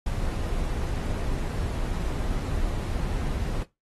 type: noise with ADSR envelope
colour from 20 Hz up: brown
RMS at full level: -25 dBFS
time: 0.06-3.64 s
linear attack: 6 ms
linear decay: 26 ms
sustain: -3 dB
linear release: 15 ms
effects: noise-tail reverb RT60 0.2 s tail -17 dB re dry + AAC 32 kbps